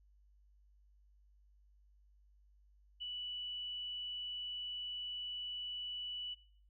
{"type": "tone", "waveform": "sine", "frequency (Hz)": 2960, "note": "F#7", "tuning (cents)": 0, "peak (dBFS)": -40, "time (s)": [3, 6.35], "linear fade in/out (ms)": 20, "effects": ["noise-tail reverb RT60 0.5 s tail -18 dB re dry", "added 50 Hz sine -64 dBFS peak until 6.69 s"]}